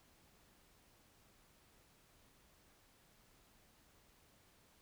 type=silence; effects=pink hiss -69 dBFS RMS until 4.81 s